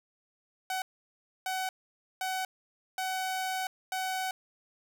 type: tone bursts at uneven times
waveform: sawtooth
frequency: 752 Hz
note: F#5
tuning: 28 cents sharp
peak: -27 dBFS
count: 5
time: 0.7-0.82 / 1.46-1.69 / 2.21-2.45 / 2.98-3.67 / 3.92-4.31 s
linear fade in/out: 2 ms
effects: none